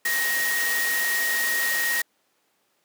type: tone in noise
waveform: sine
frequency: 1877 Hz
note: A#6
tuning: 11 cents sharp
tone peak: -23 dBFS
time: 0.05-2.02 s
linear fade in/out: 5 ms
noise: white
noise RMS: -28 dBFS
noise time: 0.05-2.02 s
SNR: +2 dB
effects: pink hiss -68 dBFS RMS until 2.84 s + high-pass 300 Hz 12 dB/octave